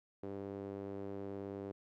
sawtooth tone with band-pass filter, 99 Hz, G2, 18 cents sharp, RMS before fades -44 dBFS, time 0.23-1.72 s, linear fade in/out 5 ms, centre 400 Hz, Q 2.1, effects none

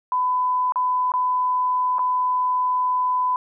sine tone with dropouts, 1003 Hz, B5, 26 cents sharp, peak -18 dBFS, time 0.12-3.36 s, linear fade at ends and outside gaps 1 ms, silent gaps 0.722-0.758 / 1.119-1.138 / 1.984-1.992 s, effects none

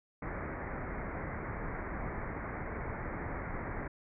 pink low-pass noise, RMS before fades -39 dBFS, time 0.22-3.88 s, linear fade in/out 5 ms, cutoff 2200 Hz, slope 96 dB/octave, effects none

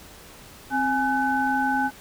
sine tone cluster, 263.6 / 834 / 1510 Hz, C4 / G#5 / F#6, +13 / +7 / +35 cents, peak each -26 / -23 / -26 dBFS, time 0.7-1.91 s, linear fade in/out 50 ms, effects pink hiss -46 dBFS RMS until 2 s

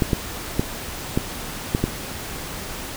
clicks, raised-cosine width 3 ms, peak -5 dBFS, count 6, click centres 0.022 / 0.132 / 0.595 / 1.175 / 1.749 / 1.84 s, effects pink hiss -32 dBFS RMS until 2.96 s

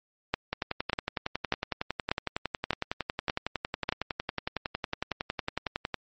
two click trains, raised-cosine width 0.3 ms, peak -9 / -13 dBFS, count 7 / 60, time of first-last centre 0.34-3.89 / 0.53-5.943 s, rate 1.69 / 10.9 Hz, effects MP3 32 kbps

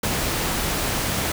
pink noise, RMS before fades -24 dBFS, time 0.03-1.32 s, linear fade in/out 5 ms, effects none

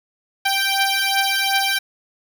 10% pulse beating tone pair, 782 / 784.7 Hz, G5 / G5, -4 / +2 cents, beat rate 2.7 Hz, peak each -12 dBFS, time 0.45-1.79 s, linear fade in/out 10 ms, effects none

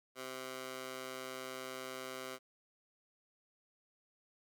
15% pulse tone with high-pass filter, 130 Hz, C3, 11 cents flat, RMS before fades -45 dBFS, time 0.15-2.39 s, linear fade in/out 50 ms, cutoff 510 Hz, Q 0.61, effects none

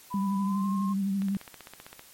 sine tone with pitch glide, 994 to 1065.3 Hz, B5 to C6, +11 to +31 cents, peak -34 dBFS, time 0.1-0.94 s, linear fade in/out 20 ms, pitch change +120 cents, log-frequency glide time 0.39-0.7 s
sine tone with vibrato, 196 Hz, G3, in tune, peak -25 dBFS, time 0.14-1.37 s, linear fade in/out 2 ms, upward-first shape triangle, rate 12 Hz, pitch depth 48 cents each way
click train, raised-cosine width 0.3 ms, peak -27 dBFS, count 13, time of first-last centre 1.22-1.994 s, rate 15.5 Hz
effects white hiss -53 dBFS RMS until 2.13 s + MP3 64 kbps

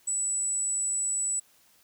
sine tone, 7902 Hz, B8, in tune, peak -24 dBFS, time 0.07-1.4 s, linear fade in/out 10 ms, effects tanh soft clip ceiling -24 dBFS + white hiss -62 dBFS RMS until 1.83 s

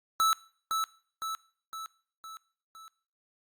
square tone with echo, 1310 Hz, E6, 11 cents flat, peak -23 dBFS, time 0.2-0.33 s, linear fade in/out 0 ms, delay 510 ms, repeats 5, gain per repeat -5 dB, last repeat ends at 2.88 s, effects noise-tail reverb RT60 0.5 s tail -21 dB re dry + Opus 48 kbps

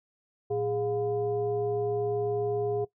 sine tone with frequency modulation, 413.1 Hz, G#4, 9 cents flat, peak -26 dBFS, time 0.5-2.85 s, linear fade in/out 10 ms, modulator 298 Hz, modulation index 0.62, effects noise-tail reverb RT60 0.1 s tail -18 dB re dry

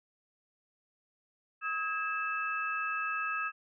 sine tone cluster, 1276 / 1639 / 2630 Hz, D#6 / G#6 / E7, +43 / -23 / -5 cents, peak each -34 / -36 / -37 dBFS, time 1.61-3.52 s, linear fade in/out 50 ms, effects none

